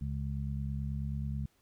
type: harmonic tone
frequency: 69.3 Hz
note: C#2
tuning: in tune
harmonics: 1 / 2 / 3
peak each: -36 / -36 / -41 dBFS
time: 0.01-1.46 s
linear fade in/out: 5 ms
effects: pink hiss -71 dBFS RMS until 1.61 s